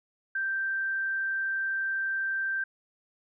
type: tone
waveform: sine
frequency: 1568 Hz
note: G6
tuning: in tune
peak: -27 dBFS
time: 0.35-2.64 s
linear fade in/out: 5 ms
effects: none